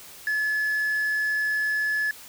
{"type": "tone", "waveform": "sine", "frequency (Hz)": 1715, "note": "A6", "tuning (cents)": -45, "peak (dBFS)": -20, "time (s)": [0.27, 2.11], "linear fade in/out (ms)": 2, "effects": ["tanh soft clip ceiling -21 dBFS", "white hiss -45 dBFS RMS until 2.28 s"]}